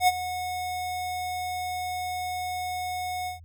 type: tone with ADSR envelope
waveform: square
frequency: 730 Hz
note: F#5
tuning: 24 cents flat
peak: -16 dBFS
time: 0-3.4 s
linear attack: 76 ms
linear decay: 34 ms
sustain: -14 dB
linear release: 130 ms
effects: added 84 Hz sine -45 dBFS peak until 3.44 s